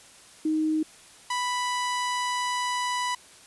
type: tone pair in turn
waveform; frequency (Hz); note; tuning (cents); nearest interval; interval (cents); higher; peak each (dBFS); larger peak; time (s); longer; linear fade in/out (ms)
sine / sawtooth; 312.2 / 989; D#4 / B5; +6 / +2; octave + minor sixth; 1996; second; -22; neither; 0.45-0.83 / 1.3-3.15; second; 5
effects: white hiss -51 dBFS RMS until 3.46 s + resampled to 24000 Hz